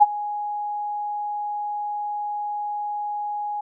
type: tone with ADSR envelope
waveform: sine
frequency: 830.6 Hz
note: G#5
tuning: in tune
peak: -6 dBFS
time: 0-3.61 s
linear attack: 22 ms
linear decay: 30 ms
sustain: -19 dB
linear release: 7 ms
effects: none